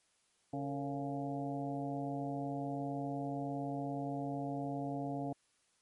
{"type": "harmonic tone with a mistuned harmonic", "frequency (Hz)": 139.8, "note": "C#3", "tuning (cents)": 15, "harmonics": [1, 2, 3, 4, 5, 6], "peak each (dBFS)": [-42, -39, -47, -47, -42, -51], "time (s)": [0.53, 5.33], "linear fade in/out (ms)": 5, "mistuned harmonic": 3, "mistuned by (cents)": 130, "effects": ["white hiss -74 dBFS RMS until 5.81 s", "MP3 48 kbps"]}